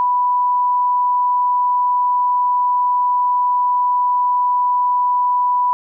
sine tone, 987.8 Hz, B5, in tune, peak -13 dBFS, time 0-5.73 s, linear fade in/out 0 ms, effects none

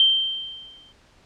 sine tone with exponential decay, 3136 Hz, G7, in tune, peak -11 dBFS, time 0-0.92 s, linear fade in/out 1 ms, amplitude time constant 200 ms, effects pink hiss -56 dBFS RMS until 1.25 s + low-pass 6000 Hz 12 dB/octave

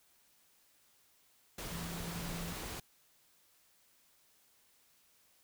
sine tone in noise, 170 Hz, F3, 46 cents flat, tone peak -42 dBFS, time 1.71-2.53 s, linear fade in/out 5 ms, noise pink, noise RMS -43 dBFS, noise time 1.58-2.8 s, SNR -2 dB, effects white hiss -69 dBFS RMS until 5.43 s

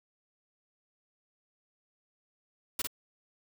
white noise with echo, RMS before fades -32 dBFS, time 2.79-2.82 s, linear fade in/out 5 ms, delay 52 ms, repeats 1, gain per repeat -3 dB, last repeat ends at 2.872 s, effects none

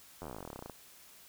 slowing click train, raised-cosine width 1 ms, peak -29 dBFS, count 23, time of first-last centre 0.22-0.697 s, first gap 11 ms, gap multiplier 1.06, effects white hiss -57 dBFS RMS until 1.28 s

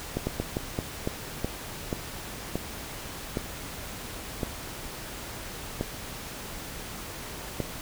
slowing click train, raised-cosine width 2 ms, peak -14 dBFS, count 13, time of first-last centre 0.17-7.603 s, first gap 100 ms, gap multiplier 1.3, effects pink hiss -39 dBFS RMS until 7.81 s

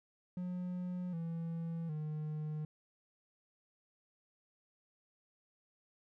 triangle tone with pitch steps, 180 / 166.02 / 153.12 Hz, F#3 / E3 / D#3, -47 / +13 / -27 cents, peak -35 dBFS, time 0.37-2.65 s, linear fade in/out 2 ms, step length 760 ms, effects none

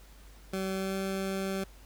20% pulse tone with pitch glide, 190.8 to 192.79 Hz, G3 to G3, -47 to -29 cents, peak -26 dBFS, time 0.53-1.64 s, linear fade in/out 5 ms, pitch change +18 cents, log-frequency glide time 0.73-0.97 s, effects added 50 Hz sine -51 dBFS peak until 1.85 s + pink hiss -58 dBFS RMS until 1.85 s

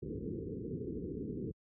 white low-pass noise, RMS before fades -40 dBFS, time 0.02-1.52 s, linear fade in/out 10 ms, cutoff 460 Hz, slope 96 dB/octave, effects high-pass 60 Hz 12 dB/octave

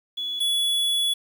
sine / square tone pair in turn, 3400 / 3400 Hz, G#7 / G#7, +40 / +40 cents, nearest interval unison, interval 0 cents, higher neither, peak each -26 / -21 dBFS, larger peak second, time 0.17-0.4 / 0.4-1.14 s, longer second, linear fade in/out 10 ms, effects 8-bit

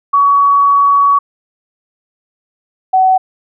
sine tone pair in turn, 1128 / 752.8 Hz, C#6 / F#5, +30 / +30 cents, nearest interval perfect fifth, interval 700 cents, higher first, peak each -6 dBFS, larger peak neither, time 0.13-1.19 / 2.93-3.18 s, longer first, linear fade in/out 10 ms, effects none

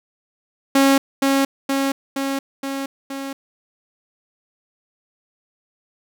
sawtooth tone with echo, 273.2 Hz, C#4, 25 cents flat, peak -8 dBFS, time 0.75-0.98 s, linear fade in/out 5 ms, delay 470 ms, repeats 5, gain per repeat -3 dB, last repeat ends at 3.33 s, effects none

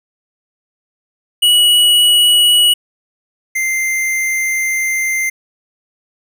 square tone pair in turn, 2926 / 2088 Hz, F#7 / C7, -20 / -4 cents, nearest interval tritone, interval 584 cents, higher first, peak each -8 / -15 dBFS, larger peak first, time 1.42-2.74 / 3.55-5.3 s, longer second, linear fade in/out 10 ms, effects none

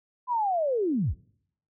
sine linear sweep, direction down, 1019 to 34.16 Hz, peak -23 dBFS, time 0.27-1.15 s, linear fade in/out 50 ms, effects noise-tail reverb RT60 0.7 s tail -25 dB re dry

